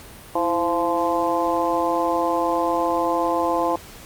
harmonic tone with a mistuned harmonic, 172.7 Hz, F3, 19 cents flat, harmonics 2 / 3 / 4 / 5 / 6, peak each -25 / -25 / -25 / -25 / -25 dBFS, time 0.35-3.76 s, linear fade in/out 5 ms, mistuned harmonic 2, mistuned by -70 cents, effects pink hiss -42 dBFS RMS until 4.05 s + Opus 48 kbps

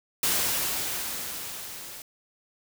white noise with level ramp, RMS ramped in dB -24 to -42 dBFS, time 0.23-2.02 s, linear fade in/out 2 ms, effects none

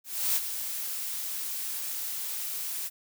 blue noise with ADSR envelope, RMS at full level -25 dBFS, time 0.04-2.9 s, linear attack 320 ms, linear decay 36 ms, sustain -9 dB, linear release 34 ms, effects none

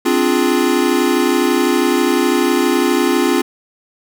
square chord, D half-diminished seventh, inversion third, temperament equal, 261.6 / 293.7 / 349.2 / 415.3 Hz, C4 / D4 / F4 / Ab4, 0 / 0 / 0 / 0 cents, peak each -18 / -20 / -17 / -21 dBFS, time 0.05-3.42 s, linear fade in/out 10 ms, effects none

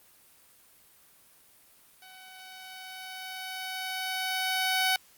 10% pulse tone with level ramp, 752 Hz, F#5, 28 cents sharp, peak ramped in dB -41 to -15 dBFS, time 2.02-4.96 s, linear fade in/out 2 ms, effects white hiss -59 dBFS RMS until 5.17 s + Opus 32 kbps

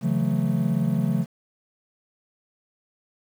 triangle chord, F# minor seventh, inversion second, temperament equal with one note detuned, 138.59 / 164.81 / 183.19 / 220 Hz, C#3 / E3 / F#3 / A3, 0 / 0 / -17 / 0 cents, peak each -24 dBFS, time 0.01-1.26 s, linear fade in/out 50 ms, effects 8-bit

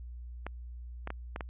clicks, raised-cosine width 0.5 ms, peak -22 dBFS, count 5, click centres 0.466 / 1.074 / 1.104 / 1.361 / 1.408 s, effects added 60 Hz sine -41 dBFS peak until 1.49 s + resampled to 8000 Hz

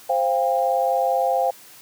sine chord, C suspended fourth, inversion none, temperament equal with one note detuned, 523.3 / 698.5 / 798.6 Hz, C5 / F5 / G5, 0 / 0 / +32 cents, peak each -22 dBFS, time 0.09-1.51 s, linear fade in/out 10 ms, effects white hiss -46 dBFS RMS until 1.81 s + high-pass 100 Hz 12 dB/octave

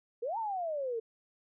sine exponential two-way sweep, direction up then down, 440 to 935 to 440 Hz, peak -32 dBFS, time 0.22-1 s, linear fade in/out 10 ms, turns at 0.38 s, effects none

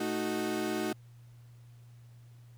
35% pulse chord, D# diminished, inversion second, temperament equal, 220 / 311.1 / 370 Hz, A3 / D#4 / F#4, 0 / 0 / 0 cents, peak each -35 / -33 / -33 dBFS, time 0-0.93 s, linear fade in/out 5 ms, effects added 119 Hz sine -51 dBFS peak until 2.57 s + pink hiss -68 dBFS RMS until 2.57 s

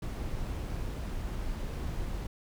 brown noise, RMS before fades -35 dBFS, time 0.02-2.27 s, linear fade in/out 5 ms, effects none

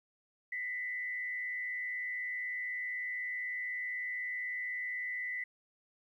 sine tone with frequency modulation, 1994 Hz, B6, 16 cents sharp, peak -35 dBFS, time 0.52-5.44 s, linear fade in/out 5 ms, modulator 116 Hz, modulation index 0.51, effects 12-bit

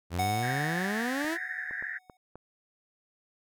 sawtooth exponential sweep, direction up, 82.41 to 348.6 Hz, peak -26 dBFS, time 0.1-1.38 s, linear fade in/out 50 ms
square tone with exponential decay, 740 Hz, F#5, in tune, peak -27 dBFS, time 0.19-2.17 s, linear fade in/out 2 ms, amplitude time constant 430 ms
white band-pass noise, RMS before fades -36 dBFS, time 0.42-1.99 s, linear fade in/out 20 ms, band 1600 to 1900 Hz, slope 96 dB/octave
clicks, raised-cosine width 1 ms, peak -31 dBFS, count 5, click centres 1.246 / 1.71 / 1.825 / 2.098 / 2.356 s
effects none

